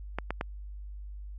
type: clicks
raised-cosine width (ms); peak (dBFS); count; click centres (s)
0.5; -16; 3; 0.186 / 0.306 / 0.411
effects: added 50 Hz sine -39 dBFS peak until 1.38 s